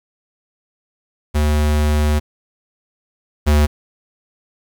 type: tone pair in turn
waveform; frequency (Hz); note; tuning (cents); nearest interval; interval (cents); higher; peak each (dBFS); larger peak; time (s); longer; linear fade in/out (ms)
square; 75 / 74.44; D2 / D2; +37 / +24; unison; 13; first; -14 / -11; second; 1.34-2.2 / 3.46-3.67; first; 20
effects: 8-bit